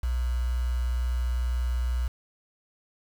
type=tone with quantisation; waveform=sine; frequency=61.1 Hz; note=B1; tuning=18 cents flat; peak=-24 dBFS; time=0.03-2.08 s; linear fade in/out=5 ms; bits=7; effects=none